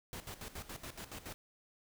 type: noise with tremolo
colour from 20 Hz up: pink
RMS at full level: -45 dBFS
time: 0.13-1.34 s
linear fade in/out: 0 ms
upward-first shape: square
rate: 7.1 Hz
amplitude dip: 75%
effects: none